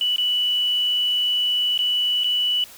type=tone with dropouts; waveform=sine; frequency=2960 Hz; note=F#7; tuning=in tune; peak=-18 dBFS; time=0.01-2.64 s; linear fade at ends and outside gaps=1 ms; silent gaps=0.161-0.182 / 1.777-1.79 / 2.236-2.243 s; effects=white hiss -44 dBFS RMS until 2.77 s